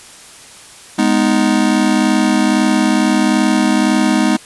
square chord, G# minor, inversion none, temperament just, 207.7 / 249.2 / 311.5 Hz, G#3 / B3 / D#4, 0 / +16 / +2 cents, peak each -16 dBFS, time 0.98-4.37 s, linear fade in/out 10 ms, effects white hiss -38 dBFS RMS until 4.45 s + resampled to 24000 Hz

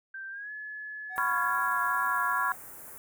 sine tone with pitch glide, 1568 to 1709.9 Hz, G6 to A6, 0 to -50 cents, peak -37 dBFS, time 0.14-1.51 s, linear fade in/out 5 ms, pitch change +150 cents, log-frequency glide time 0.3-0.51 s
triangle tone with vibrato, 736 Hz, F#5, 9 cents flat, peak -39 dBFS, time 1.09-2.56 s, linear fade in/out 50 ms, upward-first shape triangle, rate 2.4 Hz, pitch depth 54 cents each way
white band-stop noise, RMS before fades -46 dBFS, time 1.16-2.98 s, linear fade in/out 0 ms, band 1800 to 8300 Hz, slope 24 dB/octave
sine chord, C# dominant seventh, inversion third, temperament just, 997.9 / 1108.7 / 1385.9 / 1663.1 Hz, B5 / C#6 / E#6 / G#6, +18 / 0 / -14 / +2 cents, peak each -31 dBFS, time 1.18-2.52 s, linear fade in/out 0 ms
effects none

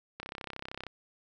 click train, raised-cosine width 0.3 ms, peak -23 dBFS, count 23, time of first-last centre 0.2-0.867 s, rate 33 Hz, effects none

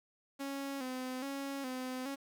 sawtooth tone with vibrato, 265.9 Hz, C4, 28 cents sharp, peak -34 dBFS, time 0.39-2.16 s, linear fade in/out 20 ms, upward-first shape square, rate 1.2 Hz, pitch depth 66 cents each way, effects 10-bit

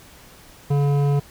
sine tone with hard clipping, 142.6 Hz, C#3, 49 cents sharp, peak -18 dBFS, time 0.7-1.2 s, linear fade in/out 10 ms, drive 12 dB, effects pink hiss -47 dBFS RMS until 1.3 s

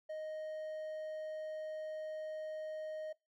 triangle tone, 622.3 Hz, D#5, in tune, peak -38 dBFS, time 0.09-3.13 s, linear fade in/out 10 ms, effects noise-tail reverb RT60 0.2 s tail -22 dB re dry

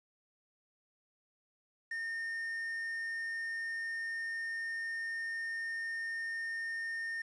triangle tone with quantisation, 1826 Hz, A#6, 36 cents flat, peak -34 dBFS, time 1.91-7.22 s, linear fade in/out 5 ms, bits 10, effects resampled to 22050 Hz

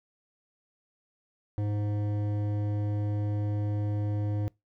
sine tone with hard clipping, 103.83 Hz, G#2, in tune, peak -29 dBFS, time 1.58-4.48 s, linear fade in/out 0 ms, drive 12 dB, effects noise-tail reverb RT60 0.2 s tail -24 dB re dry

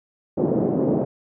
white band-pass noise, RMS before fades -21 dBFS, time 0.37-1.05 s, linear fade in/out 10 ms, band 140 to 490 Hz, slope 24 dB/octave, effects none

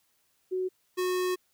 sine / square tone pair in turn, 370.9 / 365.2 Hz, F#4 / F#4, +4 / -23 cents, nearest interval unison, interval 27 cents, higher first, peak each -27 dBFS, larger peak neither, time 0.51-0.69 / 0.97-1.36 s, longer second, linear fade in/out 20 ms, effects white hiss -71 dBFS RMS until 1.53 s

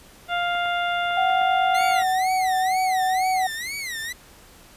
harmonic tone, 700 Hz, F5, 4 cents sharp, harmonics 1 / 2 / 3 / 4 / 5, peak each -24 / -26 / -33 / -33 / -34 dBFS, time 0.28-2.04 s, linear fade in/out 50 ms
clicks, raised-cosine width 0.5 ms, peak -25 dBFS, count 8, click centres 0.552 / 0.658 / 1.109 / 1.301 / 1.416 / 1.81 / 1.913 / 2.02 s
sine tone, 749 Hz, F#5, 21 cents sharp, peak -19 dBFS, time 1.17-3.47 s, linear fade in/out 5 ms
sawtooth tone with vibrato, 2009 Hz, B6, 29 cents sharp, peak -25 dBFS, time 1.74-4.13 s, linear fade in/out 10 ms, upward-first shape sine, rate 2.1 Hz, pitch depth 210 cents each way
effects pink hiss -49 dBFS RMS until 4.76 s + resampled to 32000 Hz

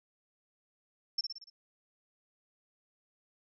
sine tone with echo, 5390 Hz, E8, 38 cents sharp, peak -28 dBFS, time 1.18-1.21 s, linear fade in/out 5 ms, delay 58 ms, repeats 5, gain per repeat -5 dB, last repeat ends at 1.5 s, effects none

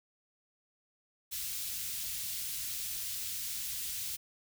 white band-stop noise, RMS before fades -38 dBFS, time 1.31-4.17 s, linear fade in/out 20 ms, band 110 to 2900 Hz, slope 12 dB/octave, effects none

